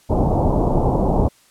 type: low-pass noise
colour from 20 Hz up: pink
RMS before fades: -17 dBFS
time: 0.09-1.29 s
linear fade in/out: 20 ms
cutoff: 930 Hz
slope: 48 dB/octave
effects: white hiss -54 dBFS RMS until 1.5 s + low-pass 11000 Hz 12 dB/octave